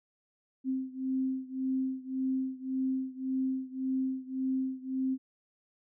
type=beating tone pair; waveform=sine; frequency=261.6 / 263.4 Hz; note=C4 / C4; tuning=0 / +12 cents; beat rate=1.8 Hz; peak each=-32 / -34 dBFS; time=0.64-5.18 s; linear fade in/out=50 ms; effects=none